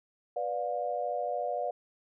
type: chord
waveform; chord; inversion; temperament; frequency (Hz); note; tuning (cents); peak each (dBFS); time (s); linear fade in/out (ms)
sine; B diminished; none; equal with one note detuned; 493.9 / 587.3 / 711.1; B4 / D5 / F5; 0 / 0 / +31; -36 / -34 / -33; 0.36-1.71; 5
effects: none